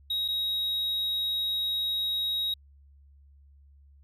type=tone with dropouts; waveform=triangle; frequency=3798 Hz; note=A#7; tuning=32 cents sharp; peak=-25 dBFS; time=0.1-2.54 s; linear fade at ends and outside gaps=5 ms; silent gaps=0.28-0.284 s; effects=added 70 Hz sine -53 dBFS peak until 4.03 s